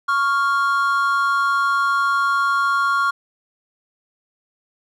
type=tone pair together; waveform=triangle; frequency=1108.7 / 1396.9 Hz; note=C#6 / F6; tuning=0 / 0 cents; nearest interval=major third; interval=400 cents; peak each=-17 dBFS; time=0.08-3.11 s; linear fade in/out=10 ms; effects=none